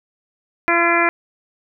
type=harmonic tone; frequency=340.7 Hz; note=F4; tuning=43 cents flat; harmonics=1 / 2 / 3 / 4 / 5 / 6 / 7; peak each=-21 / -21 / -21 / -21 / -21 / -21 / -21 dBFS; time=0.68-1.09 s; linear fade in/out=0 ms; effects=none